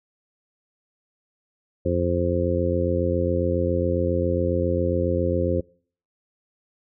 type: harmonic tone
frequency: 87.31 Hz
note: F2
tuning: in tune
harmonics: 1 / 2 / 3 / 4 / 5 / 6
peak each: -25 / -29 / -29 / -27 / -29 / -25 dBFS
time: 1.85-5.61 s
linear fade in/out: 10 ms
effects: noise-tail reverb RT60 0.5 s tail -25 dB re dry